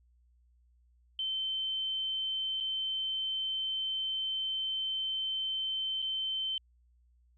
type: tone with dropouts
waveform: sine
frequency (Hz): 3089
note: G7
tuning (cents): -26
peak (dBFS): -31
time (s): 1.19-6.58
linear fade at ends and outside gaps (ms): 2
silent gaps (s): 2.603-2.607 / 6.02-6.024
effects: added 60 Hz sine -63 dBFS peak until 7.37 s